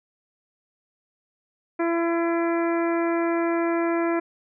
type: harmonic tone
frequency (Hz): 336.7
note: E4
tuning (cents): +37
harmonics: 1 / 2 / 3 / 4 / 5 / 6 / 7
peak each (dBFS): -22 / -28 / -32 / -34 / -36 / -38 / -39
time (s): 1.79-4.2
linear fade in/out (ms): 10
effects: none